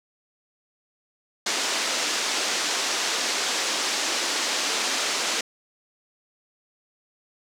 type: band-pass noise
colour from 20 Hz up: white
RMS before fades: -26 dBFS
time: 1.46-5.41 s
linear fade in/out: 5 ms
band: 260 to 6800 Hz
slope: 24 dB/octave
effects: none